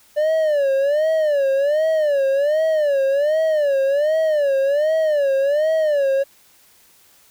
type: tone with vibrato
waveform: triangle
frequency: 587.3 Hz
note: D5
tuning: in tune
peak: -13 dBFS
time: 0.16-6.24 s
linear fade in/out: 20 ms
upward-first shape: sine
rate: 1.3 Hz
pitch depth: 150 cents each way
effects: white hiss -53 dBFS RMS until 7.3 s